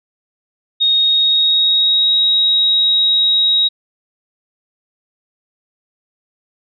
sine tone with pitch glide, 3729 to 3803 Hz, A#7 to A#7, 0 to +34 cents, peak -10 dBFS, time 0.8-3.69 s, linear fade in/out 20 ms, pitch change +34 cents, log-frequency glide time 0.91-2.16 s, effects none

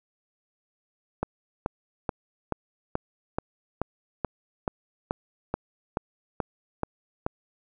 click train, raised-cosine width 1 ms, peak -12 dBFS, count 15, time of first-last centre 1.23-7.264 s, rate 2.32 Hz, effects none

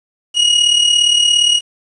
40% pulse tone with amplitude modulation, 2891 Hz, F#7, 41 cents flat, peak -6 dBFS, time 0.34-1.61 s, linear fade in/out 50 ms, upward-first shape sine, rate 37.3 Hz, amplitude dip 60%, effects resampled to 22050 Hz + 7-bit

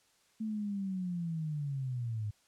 sine linear sweep, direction down, 221.7 to 102.4 Hz, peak -33 dBFS, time 0.4-2.31 s, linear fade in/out 10 ms, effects white hiss -69 dBFS RMS until 2.47 s + low-pass 9000 Hz 12 dB/octave

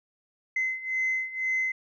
sine beating tone pair, 2051 / 2053 Hz, C7 / C7, -35 / -33 cents, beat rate 2 Hz, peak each -30 / -27 dBFS, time 0.56-1.72 s, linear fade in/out 5 ms, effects tanh soft clip ceiling -20 dBFS

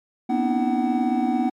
triangle tone cluster, 241 / 258.9 / 295 / 324 / 752 Hz, B3 / C4 / D4 / E4 / F#5, -42 / -18 / +8 / -30 / +28 cents, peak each -21 / -24 / -25 / -26 / -24 dBFS, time 0.29-1.5 s, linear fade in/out 10 ms, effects MP3 96 kbps

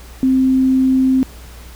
sine tone, 261.6 Hz, C4, in tune, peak -10 dBFS, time 0.23-1.23 s, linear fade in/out 0 ms, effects added 60 Hz sine -35 dBFS peak until 1.75 s + pink hiss -41 dBFS RMS until 1.75 s

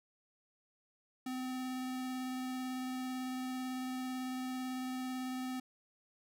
square tone with vibrato, 256.3 Hz, C4, 36 cents flat, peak -38 dBFS, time 1.26-5.6 s, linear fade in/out 5 ms, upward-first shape sine, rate 18 Hz, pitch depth 10 cents each way, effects none

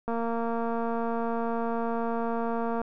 click train, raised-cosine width 1 ms, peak -18 dBFS, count 633, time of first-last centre 0.08-2.816 s, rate 231 Hz, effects none

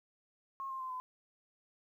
sine tone with pitch steps, 1080 / 1058.4 / 1037.2 / 1016.4 Hz, C#6 / C6 / C6 / B5, -45 / +20 / -15 / +49 cents, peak -38 dBFS, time 0.6-1 s, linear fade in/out 0 ms, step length 100 ms, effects 12-bit

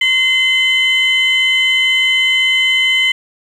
sine tone pair together, 2058 / 3043 Hz, C7 / F#7, -29 / +48 cents, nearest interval perfect fifth, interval 677 cents, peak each -11 / -12 dBFS, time 0.01-3.12 s, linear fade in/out 5 ms, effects tanh soft clip ceiling -6 dBFS + 7-bit

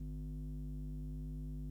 square tone with low-pass filter, 50.5 Hz, G#1, 48 cents flat, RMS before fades -43 dBFS, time 0-1.7 s, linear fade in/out 5 ms, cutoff 210 Hz, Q 6.7, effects 12-bit

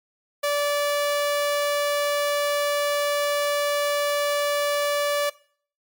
sawtooth tone, 580 Hz, D5, 22 cents flat, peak -17 dBFS, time 0.43-5.3 s, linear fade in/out 10 ms, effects noise-tail reverb RT60 0.5 s tail -20 dB re dry + MP3 96 kbps

